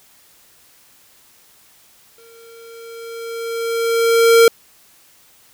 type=tone with exponential growth; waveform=square; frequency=460.3 Hz; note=A#4; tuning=22 cents flat; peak=-6 dBFS; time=2.18-4.48 s; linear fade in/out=2 ms; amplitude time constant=500 ms; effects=white hiss -51 dBFS RMS until 5.53 s